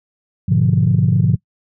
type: chord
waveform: sine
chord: G# diminished seventh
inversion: none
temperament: equal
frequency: 103.83 / 123.47 / 146.83 / 174.61 Hz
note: G#2 / B2 / D3 / F3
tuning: 0 / 0 / 0 / 0 cents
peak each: -16 dBFS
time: 0.48-1.36 s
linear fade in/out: 10 ms
effects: noise-tail reverb RT60 0.1 s tail -23 dB re dry + tanh soft clip ceiling -3 dBFS